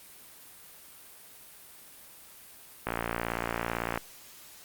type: click train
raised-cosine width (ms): 0.5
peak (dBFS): -14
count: 65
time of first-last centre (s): 2.87-3.975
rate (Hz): 57.9
effects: white hiss -51 dBFS RMS until 4.64 s + Opus 32 kbps